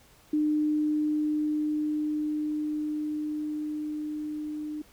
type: tone with level ramp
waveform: sine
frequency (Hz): 302.6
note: D#4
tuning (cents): -48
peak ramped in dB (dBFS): -22 to -32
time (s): 0.33-4.82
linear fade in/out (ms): 5
effects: pink hiss -58 dBFS RMS until 4.92 s